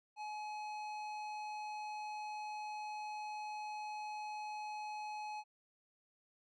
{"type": "tone with low-pass filter", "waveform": "square", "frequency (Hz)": 847, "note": "G#5", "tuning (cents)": 34, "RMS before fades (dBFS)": -44, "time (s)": [0.16, 5.44], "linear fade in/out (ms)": 50, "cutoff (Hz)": 4800, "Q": 0.64, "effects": []}